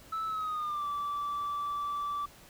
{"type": "tone with pitch glide", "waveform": "sine", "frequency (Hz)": [1311, 1161.2], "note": ["E6", "D6"], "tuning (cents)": [-10, -20], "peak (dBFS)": -29, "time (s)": [0.12, 2.26], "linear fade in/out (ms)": 10, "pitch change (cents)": -210, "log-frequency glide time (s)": [0.26, 0.87], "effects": ["tanh soft clip ceiling -30 dBFS", "pink hiss -55 dBFS RMS until 2.49 s"]}